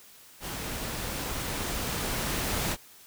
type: noise with level ramp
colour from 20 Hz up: pink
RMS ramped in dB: -36 to -29 dBFS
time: 0.4-2.77 s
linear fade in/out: 50 ms
effects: white hiss -53 dBFS RMS until 3.06 s